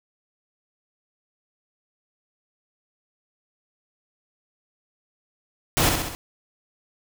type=noise with echo; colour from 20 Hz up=pink; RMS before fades=-20 dBFS; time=5.77-5.89 s; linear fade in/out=0 ms; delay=65 ms; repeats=4; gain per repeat=-4 dB; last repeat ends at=6.15 s; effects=none